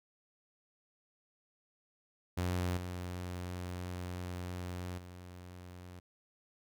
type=tone with level steps; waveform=sawtooth; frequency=89.7 Hz; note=F2; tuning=47 cents sharp; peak=-28 / -35 / -44 dBFS; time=2.37-6 s; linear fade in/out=10 ms; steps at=2.77 / 4.98 s; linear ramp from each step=5 ms; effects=none